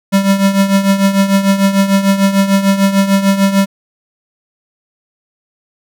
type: tone with tremolo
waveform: square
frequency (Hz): 196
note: G3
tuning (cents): 0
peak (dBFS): -6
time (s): 0.12-3.66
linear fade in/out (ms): 20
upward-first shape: triangle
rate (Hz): 6.7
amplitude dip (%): 75
effects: none